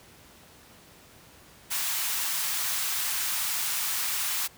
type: high-pass noise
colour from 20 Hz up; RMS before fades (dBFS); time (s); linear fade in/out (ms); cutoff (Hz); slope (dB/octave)
white; -29; 1.7-4.48; 20; 860; 24
effects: pink hiss -53 dBFS RMS until 4.57 s + high-pass 60 Hz 12 dB/octave